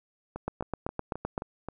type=two click trains; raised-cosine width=1 ms; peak=-16 / -22 dBFS; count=8 / 6; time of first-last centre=0.48-1.379 / 0.36-1.686 s; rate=7.79 / 3.77 Hz; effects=none